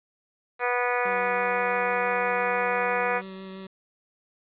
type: harmonic tone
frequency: 245.2 Hz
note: B3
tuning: 12 cents flat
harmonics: 2 / 3 / 4 / 5 / 6 / 7 / 8 / 9 / 10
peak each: -28 / -30 / -31 / -32 / -33 / -33 / -34 / -35 / -35 dBFS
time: 0.59-3.22 s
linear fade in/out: 50 ms
type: tone with vibrato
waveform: 25% pulse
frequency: 190.7 Hz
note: G3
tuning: 47 cents flat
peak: -34 dBFS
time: 1.05-3.67 s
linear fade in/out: 5 ms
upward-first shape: triangle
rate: 6 Hz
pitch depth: 14 cents each way
effects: resampled to 8000 Hz + 9-bit